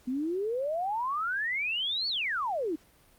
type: exponential two-way sweep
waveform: sine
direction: up then down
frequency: 243.2 to 4534 to 291.8 Hz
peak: -28 dBFS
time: 0.07-2.76 s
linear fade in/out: 10 ms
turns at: 2.08 s
effects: pink hiss -61 dBFS RMS until 3.18 s + Opus 48 kbps